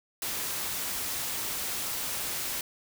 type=noise; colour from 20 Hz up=white; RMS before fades=-33 dBFS; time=0.22-2.61 s; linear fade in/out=2 ms; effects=none